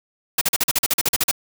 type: noise bursts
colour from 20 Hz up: white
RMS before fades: -18 dBFS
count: 13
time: 0.38-1.313 s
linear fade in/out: 5 ms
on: 33 ms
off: 42 ms
effects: none